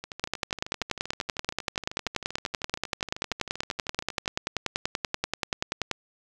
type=two click trains; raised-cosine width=0.2 ms; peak=-9 / -19 dBFS; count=60 / 55; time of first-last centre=0.24-5.913 / 0.04-4.259 s; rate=10.4 / 12.8 Hz; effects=none